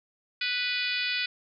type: harmonic tone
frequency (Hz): 493.9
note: B4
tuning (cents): 0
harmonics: 3 / 4 / 5 / 6 / 7 / 8 / 9 / 10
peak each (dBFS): -35 / -35 / -31 / -37 / -35 / -37 / -36 / -40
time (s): 0.41-1.26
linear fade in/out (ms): 5
effects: none